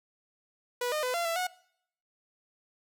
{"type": "tone with pitch steps", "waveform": "sawtooth", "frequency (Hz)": [489.8, 610, 503, 686, 667, 730], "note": ["B4", "D#5", "B4", "F5", "E5", "F#5"], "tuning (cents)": [-14, -34, 32, -31, 20, -24], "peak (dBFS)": -25, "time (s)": [0.81, 1.47], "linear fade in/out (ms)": 5, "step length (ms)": 110, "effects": ["noise-tail reverb RT60 0.7 s tail -22 dB re dry"]}